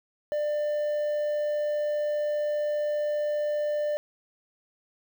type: tone with quantisation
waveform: triangle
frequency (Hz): 595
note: D5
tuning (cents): +22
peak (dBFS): -23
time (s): 0.32-3.97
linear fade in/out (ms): 0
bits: 8
effects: none